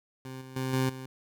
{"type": "tone with level steps", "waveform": "20% pulse", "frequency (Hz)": 130.81, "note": "C3", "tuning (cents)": 0, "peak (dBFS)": [-34, -39, -25, -20, -34], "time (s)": [0.25, 1.06], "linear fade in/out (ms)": 2, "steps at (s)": [0.41, 0.56, 0.73, 0.89], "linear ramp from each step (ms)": 5, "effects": []}